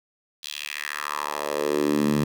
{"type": "tone with high-pass filter sweep", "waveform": "10% pulse", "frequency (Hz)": 73.8, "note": "D2", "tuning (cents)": 9, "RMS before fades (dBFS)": -26, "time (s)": [0.43, 2.24], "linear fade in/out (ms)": 5, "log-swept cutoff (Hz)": [3800, 160], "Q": 2.7, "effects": []}